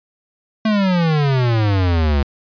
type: exponential sweep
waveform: square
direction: down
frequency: 222.4 to 68.3 Hz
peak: -14 dBFS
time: 0.65-2.23 s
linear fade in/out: 5 ms
effects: resampled to 11025 Hz